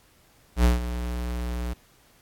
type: tone with ADSR envelope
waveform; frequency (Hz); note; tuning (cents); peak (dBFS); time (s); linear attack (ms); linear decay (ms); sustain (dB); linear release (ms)
square; 60.2; B1; -44; -15; 0.56-1.74; 83; 150; -13; 13
effects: pink hiss -59 dBFS RMS until 2.21 s + AAC 64 kbps